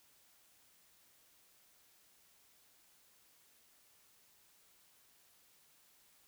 silence, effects white hiss -68 dBFS RMS until 6.27 s

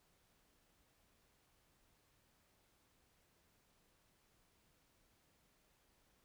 silence, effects pink hiss -75 dBFS RMS until 6.24 s

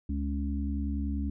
harmonic tone, 70.5 Hz, C#2, 30 cents sharp, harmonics 1 / 3 / 4, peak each -30 / -35 / -36 dBFS, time 0.09-1.3 s, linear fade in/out 5 ms, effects none

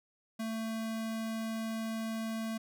square tone, 223.3 Hz, A3, 26 cents sharp, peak -35 dBFS, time 0.39-2.58 s, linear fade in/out 10 ms, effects none

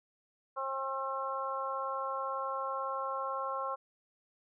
harmonic tone, 268.2 Hz, C4, 43 cents sharp, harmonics 2 / 3 / 4 / 5, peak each -39 / -42 / -36 / -40 dBFS, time 0.56-3.76 s, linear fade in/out 20 ms, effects none

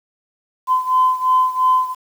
sine beating tone pair, 1022 / 1024.9 Hz, C6 / C6, -41 / -36 cents, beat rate 2.9 Hz, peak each -14 / -17 dBFS, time 0.67-1.95 s, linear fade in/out 50 ms, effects tanh soft clip ceiling -5 dBFS + 7-bit

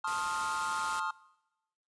triangle chord, F dominant seventh, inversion first, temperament equal with one note detuned, 880 / 1061.7 / 1244.5 / 1396.9 Hz, A5 / C6 / Eb6 / F6, 0 / +25 / 0 / 0 cents, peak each -35 dBFS, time 0.04-1.11 s, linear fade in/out 5 ms
white noise, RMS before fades -41 dBFS, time 0.07-1 s, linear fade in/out 5 ms
effects noise-tail reverb RT60 1.0 s tail -23 dB re dry + resampled to 22050 Hz

